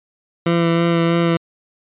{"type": "tone with vibrato", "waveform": "20% pulse", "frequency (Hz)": 168.5, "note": "E3", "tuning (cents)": 38, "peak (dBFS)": -9, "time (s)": [0.46, 1.37], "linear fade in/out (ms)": 5, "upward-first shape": "sine", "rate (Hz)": 3.1, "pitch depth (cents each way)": 15, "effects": ["resampled to 8000 Hz"]}